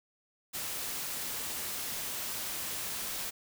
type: noise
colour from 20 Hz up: white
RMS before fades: -37 dBFS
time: 0.53-3.31 s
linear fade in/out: 20 ms
effects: none